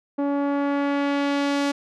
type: tone with low-pass filter sweep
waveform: sawtooth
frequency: 283.1 Hz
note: C#4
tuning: 37 cents sharp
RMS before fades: -23 dBFS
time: 0.18-1.72 s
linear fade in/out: 10 ms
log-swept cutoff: 780 to 6800 Hz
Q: 0.81
effects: none